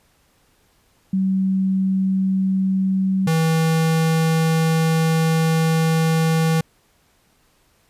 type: tone pair in turn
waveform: sine / square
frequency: 190.5 / 161.59 Hz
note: G3 / E3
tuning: -49 / -34 cents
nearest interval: minor third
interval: 285 cents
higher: first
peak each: -16 dBFS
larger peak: neither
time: 1.13-3.27 / 3.27-6.61 s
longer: second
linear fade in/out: 5 ms
effects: pink hiss -60 dBFS RMS until 7.89 s + resampled to 32000 Hz